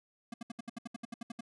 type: tone bursts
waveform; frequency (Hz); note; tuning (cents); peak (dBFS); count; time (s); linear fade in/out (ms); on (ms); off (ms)
square; 233.1; A#3; 0; -39; 13; 0.32-1.408; 5; 20; 69
effects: resampled to 24000 Hz